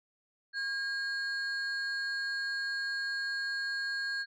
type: tone pair together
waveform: sine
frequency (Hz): 1620 / 4325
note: G#6 / C#8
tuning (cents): -43 / -43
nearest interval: octave + perfect fourth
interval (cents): 1700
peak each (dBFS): -31 / -37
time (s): 0.53-4.26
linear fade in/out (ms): 50
effects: tanh soft clip ceiling -28 dBFS